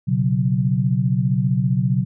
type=chord; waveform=sine; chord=B suspended second; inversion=none; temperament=equal; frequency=123.47 / 138.59 / 185 Hz; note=B2 / C#3 / F#3; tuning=0 / 0 / 0 cents; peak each=-20 / -20 / -21 dBFS; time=0.07-2.05 s; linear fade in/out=20 ms; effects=none